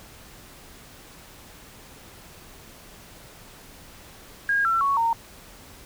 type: tone with pitch steps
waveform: sine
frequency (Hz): 1628 / 1345.5 / 1112 / 919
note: G#6 / E6 / C#6 / A#5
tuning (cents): -35 / +35 / +5 / -25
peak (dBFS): -19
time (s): 4.49-5.13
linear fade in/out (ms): 2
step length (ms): 160
effects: pink hiss -47 dBFS RMS until 5.85 s